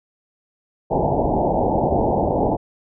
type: low-pass noise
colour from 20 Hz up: white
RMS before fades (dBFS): -19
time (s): 0.9-2.57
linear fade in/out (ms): 20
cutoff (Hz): 890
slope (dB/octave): 96
effects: none